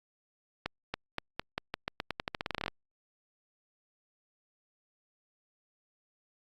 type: accelerating click train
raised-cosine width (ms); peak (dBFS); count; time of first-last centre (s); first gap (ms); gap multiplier
0.3; -16; 21; 0.66-2.681; 280; 0.87
effects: Opus 48 kbps